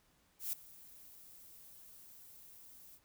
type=noise with ADSR envelope; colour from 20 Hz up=violet; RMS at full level=-36 dBFS; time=0.39-3 s; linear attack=140 ms; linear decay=3 ms; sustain=-21 dB; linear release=56 ms; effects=pink hiss -72 dBFS RMS until 3.04 s